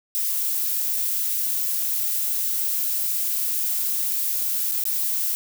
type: noise with dropouts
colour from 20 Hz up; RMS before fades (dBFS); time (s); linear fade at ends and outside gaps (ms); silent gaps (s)
violet; -24; 0.15-5.35; 0; 4.714-4.719 / 4.838-4.854
effects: none